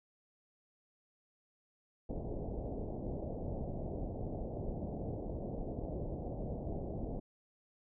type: low-pass noise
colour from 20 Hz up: pink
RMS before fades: -40 dBFS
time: 2.09-7.2 s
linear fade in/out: 10 ms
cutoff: 720 Hz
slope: 48 dB/octave
effects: none